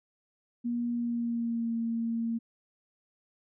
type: tone with pitch glide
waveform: sine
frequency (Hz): 238.5 to 229.8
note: A#3 to A#3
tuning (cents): +40 to -25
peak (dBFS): -28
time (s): 0.64-2.39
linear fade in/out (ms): 20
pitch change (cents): -65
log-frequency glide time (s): 0.91-1.75
effects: none